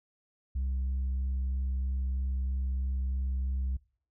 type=tone with vibrato; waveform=sine; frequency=65.41 Hz; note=C2; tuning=in tune; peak=-26 dBFS; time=0.55-3.77 s; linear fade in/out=10 ms; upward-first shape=sine; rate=3.1 Hz; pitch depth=9 cents each way; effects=noise-tail reverb RT60 0.5 s tail -24 dB re dry + tanh soft clip ceiling -27 dBFS